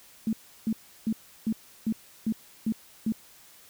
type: tone bursts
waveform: sine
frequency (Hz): 221.2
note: A3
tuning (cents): +9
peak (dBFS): -23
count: 8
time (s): 0.27-3.122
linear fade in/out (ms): 2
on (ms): 59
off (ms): 340
effects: white hiss -54 dBFS RMS until 3.69 s